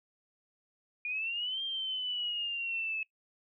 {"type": "exponential two-way sweep", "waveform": "sine", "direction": "up then down", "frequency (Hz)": [2425, 3197, 2594], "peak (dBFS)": -32, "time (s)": [1.05, 3.03], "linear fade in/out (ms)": 2, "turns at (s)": 1.62, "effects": ["noise-tail reverb RT60 0.1 s tail -20 dB re dry"]}